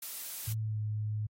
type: noise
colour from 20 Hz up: blue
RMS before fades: -40 dBFS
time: 0.02-0.53 s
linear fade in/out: 5 ms
type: tone with pitch glide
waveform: sine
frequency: 110 to 106.68 Hz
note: A2 to G#2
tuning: 0 to +47 cents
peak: -31 dBFS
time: 0.47-1.27 s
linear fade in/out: 10 ms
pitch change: -53 cents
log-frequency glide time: 0.57-0.81 s
effects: AAC 48 kbps